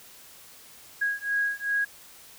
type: beating tone pair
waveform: sine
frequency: 1646 / 1648.6 Hz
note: G#6 / G#6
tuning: -16 / -13 cents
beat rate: 2.6 Hz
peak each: -28 dBFS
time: 1.01-1.85 s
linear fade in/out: 10 ms
effects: white hiss -50 dBFS RMS until 2.38 s